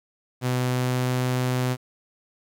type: tone with pitch glide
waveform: sawtooth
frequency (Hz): 125.9 to 126.63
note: B2 to B2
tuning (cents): +34 to +44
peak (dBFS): -18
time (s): 0.41-1.77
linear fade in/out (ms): 50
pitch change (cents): +10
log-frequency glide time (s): 0.67-1.25
effects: 9-bit